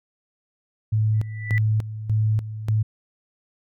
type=tone with tremolo; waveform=sine; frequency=108.4 Hz; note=A2; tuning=25 cents flat; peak=-17 dBFS; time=0.92-2.83 s; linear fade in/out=10 ms; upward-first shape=square; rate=1.7 Hz; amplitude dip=75%
type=tone with exponential growth; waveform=sine; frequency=1975.5 Hz; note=B6; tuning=in tune; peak=-22 dBFS; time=1.14-1.58 s; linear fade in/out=0 ms; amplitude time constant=94 ms
effects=none